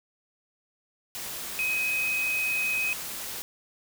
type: tone in noise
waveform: sine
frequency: 2525 Hz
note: D#7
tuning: 25 cents sharp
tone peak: -25 dBFS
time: 1.59-2.93 s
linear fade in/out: 0 ms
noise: white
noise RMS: -36 dBFS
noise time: 1.15-3.42 s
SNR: +8 dB
effects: none